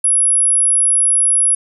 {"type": "tone", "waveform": "sine", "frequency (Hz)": 10500, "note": "E9", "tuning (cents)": -8, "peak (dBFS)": -10, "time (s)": [0.04, 1.55], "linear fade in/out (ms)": 5, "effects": []}